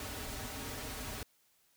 pink noise with comb filter, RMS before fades -42 dBFS, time 0-1.23 s, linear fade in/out 2 ms, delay 5.8 ms, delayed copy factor -0.85, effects white hiss -71 dBFS RMS until 1.76 s

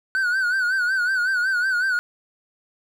triangle tone with vibrato, 1498 Hz, F#6, 21 cents sharp, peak -17 dBFS, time 0.15-1.99 s, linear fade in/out 0 ms, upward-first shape sine, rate 5.4 Hz, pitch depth 85 cents each way, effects none

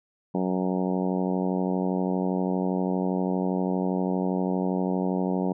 harmonic tone, 92.5 Hz, F#2, in tune, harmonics 2 / 3 / 4 / 5 / 6 / 7 / 8 / 9 / 10, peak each -26 / -30 / -32 / -34 / -36 / -37 / -38 / -39 / -40 dBFS, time 0.34-5.53 s, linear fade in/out 10 ms, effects none

